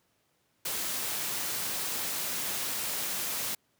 white noise, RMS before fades -33 dBFS, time 0.65-3.55 s, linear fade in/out 5 ms, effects pink hiss -72 dBFS RMS until 3.79 s + high-pass 100 Hz 12 dB/octave

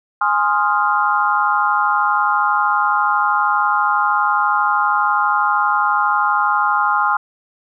sine chord, F minor seventh, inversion first, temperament equal, 830.6 / 1046.5 / 1244.5 / 1396.9 Hz, Ab5 / C6 / Eb6 / F6, 0 / 0 / 0 / 0 cents, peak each -19 dBFS, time 0.21-7.17 s, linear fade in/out 5 ms, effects none

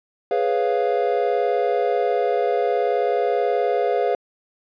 triangle chord, C# dominant seventh, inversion second, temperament equal, 415.3 / 493.9 / 554.4 / 698.5 Hz, G#4 / B4 / C#5 / E#5, 0 / 0 / 0 / 0 cents, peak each -21 / -21 / -24 / -21 dBFS, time 0.31-4.15 s, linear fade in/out 2 ms, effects resampled to 11025 Hz

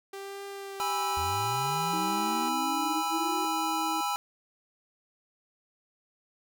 sawtooth tone with vibrato, 392 Hz, G4, in tune, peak -34 dBFS, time 0.13-2.49 s, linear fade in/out 5 ms, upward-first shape triangle, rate 0.78 Hz, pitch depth 28 cents each way
square chord, E major, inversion first, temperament equal with one note detuned, 821.5 / 987.8 / 1318.5 Hz, G#5 / B5 / E6, -19 / 0 / 0 cents, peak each -32 / -34 / -34 dBFS, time 0.8-4.16 s, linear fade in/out 0 ms
triangle linear sweep, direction up, 76.6 to 369.3 Hz, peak -33 dBFS, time 1.17-3.45 s, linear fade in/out 0 ms
sine tone, 320 Hz, D#4, 49 cents sharp, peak -34 dBFS, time 1.93-4.01 s, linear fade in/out 5 ms
effects none

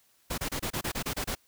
pink noise bursts, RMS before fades -32 dBFS, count 10, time 0.3-1.352 s, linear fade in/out 10 ms, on 80 ms, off 28 ms, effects white hiss -66 dBFS RMS until 1.47 s

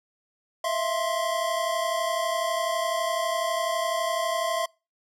square tone cluster, 646 / 678 / 1053 Hz, E5 / E5 / C6, -35 / +49 / +11 cents, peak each -30 dBFS, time 0.64-4.66 s, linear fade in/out 5 ms, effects noise-tail reverb RT60 0.3 s tail -26 dB re dry + low-pass 12000 Hz 12 dB/octave

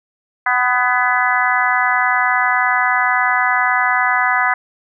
harmonic tone with a mistuned harmonic, 249.8 Hz, B3, 20 cents sharp, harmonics 3 / 4 / 5 / 6 / 7 / 8, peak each -20 / -20 / -20 / -20 / -20 / -20 dBFS, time 0.46-4.54 s, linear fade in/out 5 ms, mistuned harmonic 7, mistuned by -42 cents, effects none

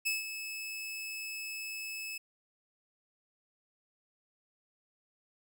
sawtooth tone with ADSR envelope, 2601 Hz, E7, 24 cents flat, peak -25 dBFS, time 0.05-2.18 s, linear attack 18 ms, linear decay 160 ms, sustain -10 dB, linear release 7 ms, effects none

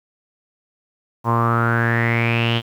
sawtooth tone with low-pass filter sweep, 116.54 Hz, A#2, in tune, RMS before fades -18 dBFS, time 1.24-2.62 s, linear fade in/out 50 ms, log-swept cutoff 990 to 3200 Hz, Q 8.2, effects 8-bit

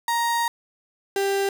35% pulse tone pair in turn, 936 / 394.5 Hz, A#5 / G4, +7 / +11 cents, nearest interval octave + minor third, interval 1496 cents, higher first, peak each -19 dBFS, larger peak neither, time 0.08-0.48 / 1.16-1.49 s, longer first, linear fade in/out 2 ms, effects none

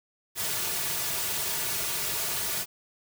white noise with comb filter, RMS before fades -30 dBFS, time 0.35-2.66 s, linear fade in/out 50 ms, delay 3.8 ms, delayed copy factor -0.7, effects none

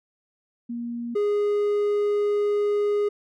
sine / triangle tone pair in turn, 236.7 / 412.8 Hz, A#3 / G#4, +27 / -10 cents, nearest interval minor seventh, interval 963 cents, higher second, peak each -28 / -18 dBFS, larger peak second, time 0.69-1.15 / 1.15-3.09 s, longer second, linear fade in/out 10 ms, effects none

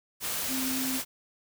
sine tone in noise, 261.3 Hz, C4, 2 cents flat, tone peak -31 dBFS, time 0.48-1.01 s, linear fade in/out 50 ms, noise white, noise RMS -32 dBFS, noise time 0.2-1.05 s, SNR -2 dB, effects none

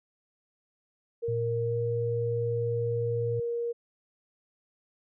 sine tone with pitch glide, 466.2 to 470.8 Hz, A#4 to A#4, 0 to +17 cents, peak -28 dBFS, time 1.22-3.73 s, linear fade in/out 20 ms, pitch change +17 cents, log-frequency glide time 1.65-1.76 s
sine tone, 115.1 Hz, A#2, 22 cents flat, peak -30 dBFS, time 1.28-3.4 s, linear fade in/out 5 ms
effects none

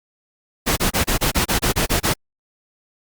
pink noise bursts, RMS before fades -18 dBFS, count 11, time 0.66-2.14 s, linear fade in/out 20 ms, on 110 ms, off 27 ms, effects Opus 48 kbps

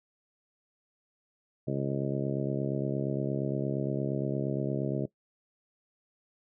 harmonic tone, 68.6 Hz, C#2, 17 cents flat, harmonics 2 / 3 / 4 / 5 / 6 / 7 / 8 / 9, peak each -32 / -36 / -37 / -36 / -38 / -44 / -41 / -39 dBFS, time 1.67-5.06 s, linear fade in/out 10 ms, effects noise-tail reverb RT60 0.1 s tail -19 dB re dry

